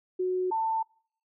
sine tone pair in turn, 367.7 / 891.9 Hz, F#4 / A5, -11 / +23 cents, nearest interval octave + minor third, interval 1534 cents, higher second, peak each -25 dBFS, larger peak neither, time 0.19-0.51 / 0.51-0.83 s, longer neither, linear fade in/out 10 ms, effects noise-tail reverb RT60 0.6 s tail -26 dB re dry

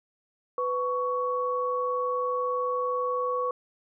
sine tone pair together, 499 / 1117.1 Hz, B4 / C#6, +18 / +13 cents, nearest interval octave + major second, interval 1395 cents, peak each -28 / -28 dBFS, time 0.58-3.51 s, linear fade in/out 2 ms, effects none

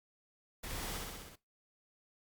pink noise with echo, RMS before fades -43 dBFS, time 0.63-0.98 s, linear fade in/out 10 ms, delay 63 ms, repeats 6, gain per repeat -2 dB, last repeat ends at 1.358 s, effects noise-tail reverb RT60 0.2 s tail -19 dB re dry + Opus 48 kbps

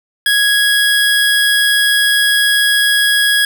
25% pulse tone, 1661.2 Hz, G#6, in tune, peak -6 dBFS, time 0.26-3.45 s, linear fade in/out 2 ms, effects none

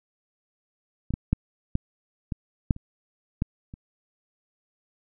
clicks, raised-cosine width 5 ms, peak -18 / -13 / -8 / -11 / -16 / -7 / -26 / -11 / -27 dBFS, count 9, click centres 1.106 / 1.139 / 1.33 / 1.754 / 2.322 / 2.708 / 2.764 / 3.421 / 3.739 s, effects none

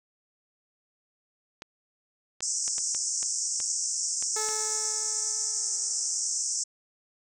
clicks, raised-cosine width 0.2 ms, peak -22 dBFS, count 9, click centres 1.621 / 2.406 / 2.679 / 2.782 / 2.948 / 3.229 / 3.602 / 4.225 / 4.488 s
pink band-pass noise, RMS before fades -30 dBFS, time 2.42-6.64 s, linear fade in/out 10 ms, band 5400 to 8400 Hz, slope 96 dB/octave
15% pulse tone with exponential decay, 433 Hz, A4, 28 cents flat, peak -25 dBFS, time 4.36-6.57 s, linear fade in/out 5 ms, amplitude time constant 480 ms
effects none

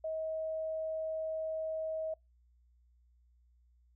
sine tone, 636 Hz, D#5, 38 cents sharp, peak -34 dBFS, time 0.04-2.14 s, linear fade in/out 5 ms, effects noise-tail reverb RT60 0.2 s tail -26 dB re dry + added 60 Hz sine -64 dBFS peak until 3.95 s

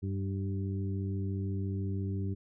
harmonic tone with a mistuned harmonic, 97.1 Hz, G2, 16 cents flat, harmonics 1 / 2 / 3 / 4, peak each -32 / -38 / -42 / -44 dBFS, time 0.02-2.35 s, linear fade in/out 20 ms, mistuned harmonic 3, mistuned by +18 cents, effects none

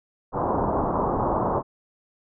white low-pass noise, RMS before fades -24 dBFS, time 0.32-1.63 s, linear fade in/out 50 ms, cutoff 1100 Hz, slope 48 dB/octave, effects none

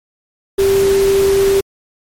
sine tone in noise, 392 Hz, G4, in tune, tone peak -9 dBFS, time 0.58-1.61 s, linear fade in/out 10 ms, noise pink, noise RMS -23 dBFS, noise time 0.58-1.61 s, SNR +11 dB, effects MP3 64 kbps

